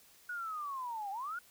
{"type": "linear two-way sweep", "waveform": "sine", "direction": "down then up", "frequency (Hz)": [1474, 768, 1474], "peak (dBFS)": -37, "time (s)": [0.29, 1.39], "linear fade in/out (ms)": 5, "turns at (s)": 1.11, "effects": ["white hiss -62 dBFS RMS until 1.5 s"]}